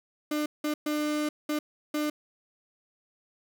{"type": "tone bursts at uneven times", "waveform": "35% pulse", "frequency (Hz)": 300.2, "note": "D4", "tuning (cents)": 38, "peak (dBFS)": -25, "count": 5, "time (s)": [[0.31, 0.46], [0.64, 0.74], [0.86, 1.29], [1.49, 1.59], [1.94, 2.1]], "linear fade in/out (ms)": 5, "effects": []}